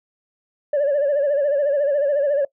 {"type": "tone with vibrato", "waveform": "sine", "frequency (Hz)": 571, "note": "D5", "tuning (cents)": -49, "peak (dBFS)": -14, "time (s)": [0.73, 2.45], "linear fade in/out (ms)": 5, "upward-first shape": "sine", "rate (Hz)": 14, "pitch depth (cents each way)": 80, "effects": ["noise-tail reverb RT60 0.1 s tail -21 dB re dry", "tanh soft clip ceiling -14 dBFS"]}